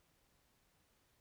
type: silence
effects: pink hiss -75 dBFS RMS until 1.2 s